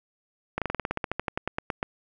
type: slowing click train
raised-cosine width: 0.5 ms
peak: -12 dBFS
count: 18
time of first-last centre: 0.58-1.829 s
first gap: 37 ms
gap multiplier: 1.08
effects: none